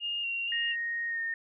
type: tone with vibrato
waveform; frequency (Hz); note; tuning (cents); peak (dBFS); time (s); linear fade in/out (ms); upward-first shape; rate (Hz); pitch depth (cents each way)
sine; 2794; F7; 0; -30; 0-0.76; 50; square; 2.1; 24
type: tone with pitch glide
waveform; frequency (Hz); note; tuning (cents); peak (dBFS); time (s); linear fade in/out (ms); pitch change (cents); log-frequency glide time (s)
sine; 1864.7 to 1832.7; A#6 to A#6; 0 to -30; -30; 0.52-1.34; 2; -30; 1.08-1.2
effects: none